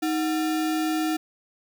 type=tone with sample-and-hold; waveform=sine; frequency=314 Hz; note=D#4; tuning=16 cents sharp; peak=-22 dBFS; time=0.02-1.17 s; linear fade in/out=10 ms; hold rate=1050 Hz; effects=none